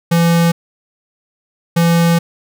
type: tone pair in turn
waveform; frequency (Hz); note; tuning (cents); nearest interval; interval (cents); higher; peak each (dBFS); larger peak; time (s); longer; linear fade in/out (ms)
square; 168.8 / 168.8; E3 / E3; +41 / +41; unison; 0; neither; -10; neither; 0.11-0.52 / 1.76-2.19; second; 10
effects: none